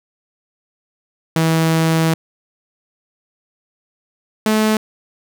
sawtooth tone pair in turn, 162.1 / 216.4 Hz, E3 / A3, -29 / -29 cents, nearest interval perfect fourth, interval 500 cents, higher second, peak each -9 dBFS, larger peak neither, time 1.36-2.14 / 4.46-4.77 s, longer first, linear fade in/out 2 ms, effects none

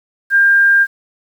sine tone, 1600 Hz, G6, 35 cents sharp, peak -7 dBFS, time 0.3-0.87 s, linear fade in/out 50 ms, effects 7-bit

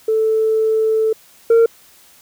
sine tone pair in turn, 440 / 459.1 Hz, A4 / A#4, 0 / -26 cents, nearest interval minor second, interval 74 cents, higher second, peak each -12 / -5 dBFS, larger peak second, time 0.08-1.13 / 1.5-1.66 s, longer first, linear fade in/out 5 ms, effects tanh soft clip ceiling -7 dBFS + white hiss -48 dBFS RMS until 2.21 s

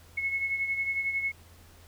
sine beating tone pair, 2186 / 2197 Hz, C#7 / C#7, -25 / -16 cents, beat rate 11 Hz, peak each -28 / -36 dBFS, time 0.17-1.32 s, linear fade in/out 10 ms, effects added 84 Hz sine -53 dBFS peak until 1.87 s + pink hiss -57 dBFS RMS until 1.87 s

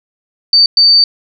sine tone bursts at uneven times, 4589 Hz, D8, 41 cents flat, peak -4 dBFS, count 2, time 0.53-0.66 / 0.77-1.04 s, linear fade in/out 2 ms, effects none

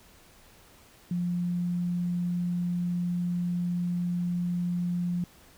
sine tone, 175.8 Hz, F3, 12 cents sharp, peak -26 dBFS, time 1.11-5.24 s, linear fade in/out 2 ms, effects pink hiss -56 dBFS RMS until 5.57 s

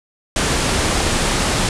pink low-pass noise, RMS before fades -18 dBFS, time 0.36-1.69 s, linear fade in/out 2 ms, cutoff 10000 Hz, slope 48 dB/octave, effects none

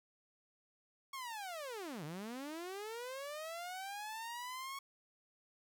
sawtooth linear two-way sweep, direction down then up, 1108.7 to 141.9 to 1108.7 Hz, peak -39 dBFS, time 1.13-4.79 s, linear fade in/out 5 ms, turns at 2.04 s, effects none

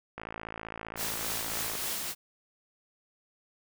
click train, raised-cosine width 0.5 ms, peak -23 dBFS, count 88, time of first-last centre 0.18-1.753 s, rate 55.3 Hz
white noise with tremolo, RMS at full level -33 dBFS, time 0.96-2.15 s, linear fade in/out 50 ms, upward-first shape sine, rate 3.5 Hz, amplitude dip 30%
effects none

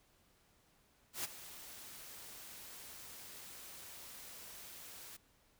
white noise with ADSR envelope, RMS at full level -38 dBFS, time 1.13-5.17 s, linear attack 110 ms, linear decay 25 ms, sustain -14 dB, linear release 10 ms, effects pink hiss -71 dBFS RMS until 5.59 s

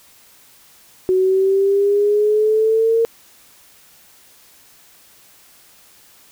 sine exponential sweep, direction up, 370 to 460 Hz, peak -12 dBFS, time 1.09-3.05 s, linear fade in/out 0 ms, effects white hiss -49 dBFS RMS until 6.31 s

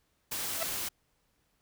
white noise, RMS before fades -35 dBFS, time 0.31-0.89 s, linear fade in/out 10 ms
sawtooth tone with exponential growth, 659.3 Hz, E5, in tune, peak -24 dBFS, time 0.55-0.63 s, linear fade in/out 2 ms, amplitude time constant 16 ms
effects pink hiss -74 dBFS RMS until 1.61 s

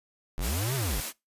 square linear two-way sweep, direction up then down, 35.43 to 139.3 to 35.43 Hz, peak -29 dBFS, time 0.38-1 s, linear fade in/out 0 ms, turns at 0.75 s
white high-pass noise, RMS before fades -34 dBFS, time 0.4-1.13 s, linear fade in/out 50 ms, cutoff 160 Hz, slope 96 dB/octave
effects noise-tail reverb RT60 0.2 s tail -22 dB re dry + resampled to 32000 Hz

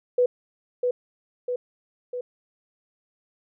sine tone with echo, 493.9 Hz, B4, in tune, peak -16 dBFS, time 0.18-0.26 s, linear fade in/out 5 ms, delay 650 ms, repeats 3, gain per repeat -4 dB, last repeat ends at 2.21 s, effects none

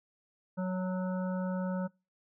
harmonic tone with a mistuned harmonic, 185 Hz, F#3, in tune, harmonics 1 / 3 / 5 / 7 / 8, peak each -31 / -38 / -44 / -48 / -49 dBFS, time 0.57-1.88 s, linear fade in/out 20 ms, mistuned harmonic 5, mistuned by -19 cents, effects noise-tail reverb RT60 0.3 s tail -26 dB re dry

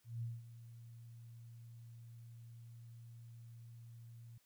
sine tone with ADSR envelope, 116.54 Hz, A#2, in tune, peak -38 dBFS, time 0.04-4.38 s, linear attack 180 ms, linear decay 200 ms, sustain -14 dB, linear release 5 ms, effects white hiss -75 dBFS RMS until 4.45 s

